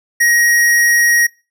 square tone, 1889 Hz, A#6, 22 cents sharp, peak -10 dBFS, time 0.2-1.27 s, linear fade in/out 10 ms, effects noise-tail reverb RT60 0.3 s tail -23 dB re dry

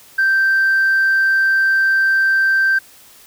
sine tone, 1565 Hz, G6, 3 cents flat, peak -10 dBFS, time 0.18-2.79 s, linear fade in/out 10 ms, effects tanh soft clip ceiling -9 dBFS + white hiss -45 dBFS RMS until 3.26 s

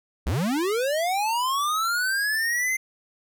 square linear sweep, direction up, 49.67 to 2093 Hz, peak -23 dBFS, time 0.26-2.77 s, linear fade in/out 10 ms, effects none

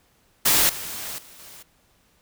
white noise with level steps, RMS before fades -18 / -33 / -47 / -44 dBFS, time 0.45-1.63 s, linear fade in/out 10 ms, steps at 0.69 / 1.18 / 1.39 s, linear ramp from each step 5 ms, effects pink hiss -62 dBFS RMS until 2.21 s

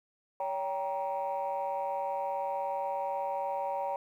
sine chord, G diminished, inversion second, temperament just, 564.5 / 784 / 940.8 Hz, Db5 / G5 / Bb5, +31 / 0 / +16 cents, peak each -34 dBFS, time 0.4-3.96 s, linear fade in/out 2 ms, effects tanh soft clip ceiling -25 dBFS + 11-bit

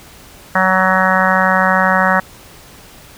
harmonic tone, 187.4 Hz, F#3, 22 cents sharp, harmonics 1 / 3 / 4 / 5 / 6 / 7 / 8 / 9 / 10, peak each -19 / -19 / -19 / -19 / -19 / -19 / -19 / -19 / -19 dBFS, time 0.55-2.2 s, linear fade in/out 5 ms, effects pink hiss -40 dBFS RMS until 3.17 s

